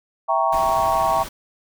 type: chord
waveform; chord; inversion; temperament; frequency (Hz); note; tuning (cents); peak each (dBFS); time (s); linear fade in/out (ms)
sine; E diminished seventh; none; equal; 659.3 / 784 / 932.3 / 1108.7; E5 / G5 / Bb5 / Db6; 0 / 0 / 0 / 0; -22; 0.28-1.24; 20
type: noise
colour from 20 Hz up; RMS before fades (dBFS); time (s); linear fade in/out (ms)
pink; -33; 0.52-1.29; 10
effects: none